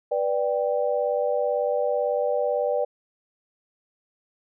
sine chord, G major, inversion first, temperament just, 490 / 588 / 784 Hz, B4 / D5 / G5, -14 / +2 / 0 cents, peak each -25 / -24 / -30 dBFS, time 0.11-2.85 s, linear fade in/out 10 ms, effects none

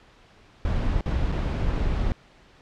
brown noise with dropouts, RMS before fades -24 dBFS, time 0.65-2.12 s, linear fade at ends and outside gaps 1 ms, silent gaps 1.009-1.059 / 1.318-1.323 s, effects pink hiss -54 dBFS RMS until 2.61 s + low-pass 4000 Hz 12 dB/octave

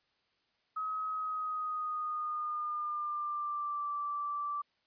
sine tone with pitch glide, 1272 to 1166.4 Hz, D#6 to D6, +38 to -12 cents, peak -33 dBFS, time 0.76-4.62 s, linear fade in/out 10 ms, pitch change -150 cents, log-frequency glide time 1.07-3.9 s, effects white hiss -75 dBFS RMS until 4.86 s + resampled to 11025 Hz

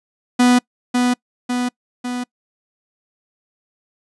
45% pulse tone with echo, 246.9 Hz, B3, in tune, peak -10 dBFS, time 0.39-0.59 s, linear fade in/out 10 ms, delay 550 ms, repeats 3, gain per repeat -4 dB, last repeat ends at 2.24 s, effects noise-tail reverb RT60 0.1 s tail -25 dB re dry + resampled to 24000 Hz

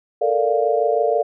sine chord, Bb major seventh, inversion third, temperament equal, 440 / 466.2 / 587.3 / 698.5 Hz, A4 / Bb4 / D5 / F5, 0 / 0 / 0 / 0 cents, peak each -21 dBFS, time 0.21-1.23 s, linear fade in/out 10 ms, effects none

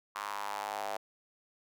square tone with high-pass filter sweep, 51 Hz, G#1, 31 cents flat, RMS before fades -38 dBFS, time 0.15-0.97 s, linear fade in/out 5 ms, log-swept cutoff 1100 to 690 Hz, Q 3.8, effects none

